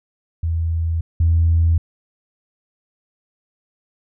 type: tone pair in turn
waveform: sine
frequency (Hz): 82.41 / 82.89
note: E2 / E2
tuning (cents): 0 / +10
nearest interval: unison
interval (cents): 10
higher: second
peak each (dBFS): -17 / -11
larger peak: second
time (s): 0.43-1.01 / 1.2-1.78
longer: neither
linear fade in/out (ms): 5
effects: tanh soft clip ceiling -7 dBFS